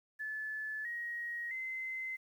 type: tone with pitch steps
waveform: sine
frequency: 1732 / 1888.8 / 2060 Hz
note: A6 / A#6 / C7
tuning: -28 / +22 / -28 cents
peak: -37 dBFS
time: 0.19-2.17 s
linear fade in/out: 20 ms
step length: 660 ms
effects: 11-bit